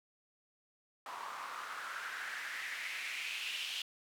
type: noise with band-pass filter sweep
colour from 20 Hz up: white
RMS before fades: -42 dBFS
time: 1.06-3.82 s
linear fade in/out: 2 ms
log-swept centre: 990 to 3100 Hz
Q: 4
effects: none